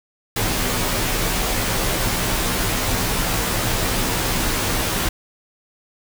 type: noise with comb filter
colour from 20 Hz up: pink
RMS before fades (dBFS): -21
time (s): 0.36-5.09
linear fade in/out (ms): 5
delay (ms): 14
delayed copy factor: -0.75
effects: none